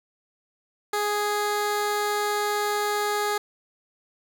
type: tone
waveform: 15% pulse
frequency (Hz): 415.3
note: G#4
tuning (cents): 0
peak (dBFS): -17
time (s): 0.93-3.38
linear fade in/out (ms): 5
effects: none